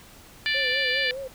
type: harmonic tone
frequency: 587.3 Hz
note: D5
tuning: in tune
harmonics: 3 / 4 / 5 / 6 / 7 / 8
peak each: -26 / -28 / -30 / -32 / -33 / -34 dBFS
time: 0.46-1.11 s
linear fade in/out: 0 ms
type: tone with vibrato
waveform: sine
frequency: 523.3 Hz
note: C5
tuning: in tune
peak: -31 dBFS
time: 0.54-1.28 s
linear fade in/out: 10 ms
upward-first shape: sine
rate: 4.9 Hz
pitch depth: 91 cents each way
effects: pink hiss -49 dBFS RMS until 1.34 s